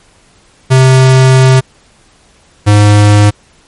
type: tone pair in turn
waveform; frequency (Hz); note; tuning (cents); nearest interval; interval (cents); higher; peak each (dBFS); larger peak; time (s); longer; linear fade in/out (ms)
square; 130.81 / 103.82; C3 / G#2; 0 / 0; major third; 400; first; -3; neither; 0.7-1.61 / 2.66-3.31; first; 20
effects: pink hiss -46 dBFS RMS until 3.67 s + MP3 48 kbps